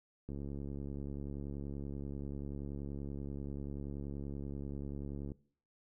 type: click train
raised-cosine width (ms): 3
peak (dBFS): -30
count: 355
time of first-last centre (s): 0.29-5.318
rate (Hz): 70.4
effects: noise-tail reverb RT60 0.5 s tail -20 dB re dry